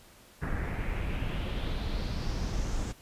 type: noise with low-pass filter sweep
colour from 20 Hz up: brown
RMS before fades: -32 dBFS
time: 0.41-2.93 s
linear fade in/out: 20 ms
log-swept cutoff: 1700 to 7500 Hz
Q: 3.2
effects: pink hiss -56 dBFS RMS until 3.01 s + resampled to 32000 Hz